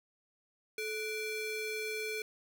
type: ring-modulated tone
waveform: square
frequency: 957 Hz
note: A#5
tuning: 45 cents sharp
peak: -33 dBFS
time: 0.78-2.22 s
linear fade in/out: 2 ms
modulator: 1390 Hz
effects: none

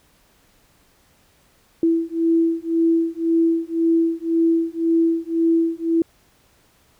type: beating tone pair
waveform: sine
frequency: 329.6 / 331.5 Hz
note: E4 / E4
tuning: 0 / +10 cents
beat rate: 1.9 Hz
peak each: -19 / -19 dBFS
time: 1.83-6.02 s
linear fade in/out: 2 ms
effects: pink hiss -58 dBFS RMS until 6.99 s

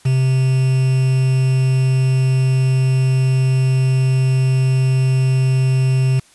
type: tone with quantisation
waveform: triangle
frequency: 130.7 Hz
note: C3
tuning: 1 cent flat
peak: -10 dBFS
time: 0.05-6.2 s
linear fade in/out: 10 ms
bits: 5
effects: white hiss -50 dBFS RMS until 6.34 s + resampled to 24000 Hz

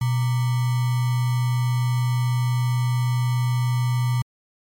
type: tone with sample-and-hold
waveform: sine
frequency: 123.47 Hz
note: B2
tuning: in tune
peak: -18 dBFS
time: 0.01-4.22 s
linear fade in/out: 5 ms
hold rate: 1050 Hz
effects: MP3 64 kbps

